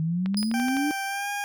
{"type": "exponential sweep", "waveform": "sine", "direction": "up", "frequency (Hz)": [155.9, 302.6], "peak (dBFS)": -23, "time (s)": [0, 0.91], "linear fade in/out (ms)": 0}
{"type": "click train", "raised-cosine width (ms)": 0.3, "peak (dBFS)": -20, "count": 7, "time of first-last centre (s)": [0.26, 0.768], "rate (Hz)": 11.8}
{"type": "tone with exponential decay", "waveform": "35% pulse", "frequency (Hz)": 4978, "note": "D#8", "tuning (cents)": 0, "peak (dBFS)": -24, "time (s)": [0.37, 0.71], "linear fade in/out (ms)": 1, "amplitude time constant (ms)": 72}
{"type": "tone with pitch glide", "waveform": "20% pulse", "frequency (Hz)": [784, 812.1], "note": ["G5", "G#5"], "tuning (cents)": [0, -39], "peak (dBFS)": -23, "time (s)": [0.54, 1.44], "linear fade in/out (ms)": 0, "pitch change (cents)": 61, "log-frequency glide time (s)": [1.06, 1.3]}
{"effects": []}